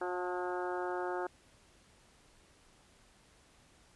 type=harmonic tone with a mistuned harmonic; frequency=180 Hz; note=F#3; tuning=47 cents flat; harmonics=2 / 3 / 4 / 5 / 6 / 7 / 8 / 9; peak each=-37 / -43 / -41 / -42 / -49 / -46 / -46 / -49 dBFS; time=0.01-1.27 s; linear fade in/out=5 ms; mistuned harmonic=5; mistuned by=-22 cents; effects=pink hiss -64 dBFS RMS until 3.95 s + resampled to 24000 Hz